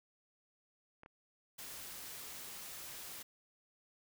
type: clicks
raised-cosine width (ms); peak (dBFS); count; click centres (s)
0.5; -39; 2; 1.034 / 1.061
type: noise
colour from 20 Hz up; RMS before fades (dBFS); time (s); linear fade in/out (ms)
white; -48; 1.58-3.23; 10
effects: none